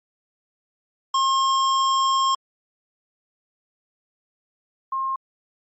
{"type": "tone pair in turn", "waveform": ["square", "sine"], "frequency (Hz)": [1071, 1066.9], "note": ["C6", "C6"], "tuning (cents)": [40, 33], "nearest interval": "unison", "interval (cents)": 7, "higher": "first", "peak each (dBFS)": [-18, -22], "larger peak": "first", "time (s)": [[1.14, 2.35], [4.92, 5.16]], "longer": "first", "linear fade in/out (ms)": 5, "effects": ["MP3 32 kbps"]}